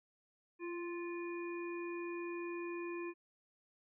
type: harmonic tone with a mistuned harmonic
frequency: 349.2 Hz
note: F4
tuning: in tune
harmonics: 1 / 3 / 5 / 7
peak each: -40 / -50 / -55 / -50 dBFS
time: 0.59-3.14 s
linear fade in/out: 50 ms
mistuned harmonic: 1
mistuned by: -24 cents
effects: none